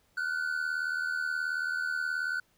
triangle tone pair together, 1427 / 1505.6 Hz, F6 / F#6, +37 / +30 cents, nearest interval minor second, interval 93 cents, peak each -33 / -29 dBFS, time 0.17-2.4 s, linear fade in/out 5 ms, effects pink hiss -69 dBFS RMS until 2.57 s

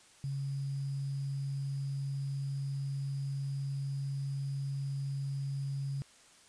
sine tone with sample-and-hold, 138 Hz, C#3, 7 cents flat, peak -33 dBFS, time 0.24-6.02 s, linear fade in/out 0 ms, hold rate 4900 Hz, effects white hiss -60 dBFS RMS until 6.48 s + resampled to 22050 Hz

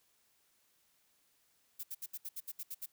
violet noise bursts, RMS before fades -42 dBFS, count 10, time 1.79-2.861 s, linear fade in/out 10 ms, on 45 ms, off 69 ms, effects white hiss -73 dBFS RMS until 2.92 s

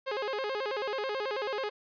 sawtooth tone with vibrato, 471.7 Hz, A#4, 20 cents sharp, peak -27 dBFS, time 0.06-1.7 s, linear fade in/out 20 ms, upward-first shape square, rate 9.2 Hz, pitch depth 210 cents each way, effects resampled to 11025 Hz + 11-bit

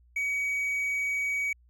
triangle tone, 2263 Hz, C#7, 35 cents sharp, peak -25 dBFS, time 0.16-1.53 s, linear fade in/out 5 ms, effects added 60 Hz sine -57 dBFS peak until 1.69 s

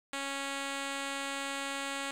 5% pulse tone with low-pass filter, 276.3 Hz, C#4, 6 cents flat, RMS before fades -37 dBFS, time 0.13-2.11 s, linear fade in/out 2 ms, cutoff 8200 Hz, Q 1.2, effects 9-bit

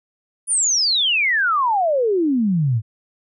sine exponential sweep, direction down, 10000 to 103.83 Hz, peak -15 dBFS, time 0.47-2.82 s, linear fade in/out 50 ms, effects none

